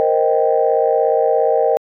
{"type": "chord", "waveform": "sine", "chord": "C minor seventh", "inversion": "third", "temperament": "equal", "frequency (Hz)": [466.2, 523.3, 622.3, 784], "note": ["Bb4", "C5", "Eb5", "G5"], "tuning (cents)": [0, 0, 0, 0], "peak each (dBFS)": [-16, -18, -17, -19], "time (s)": [0, 1.77], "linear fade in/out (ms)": 0, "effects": ["tanh soft clip ceiling -2 dBFS"]}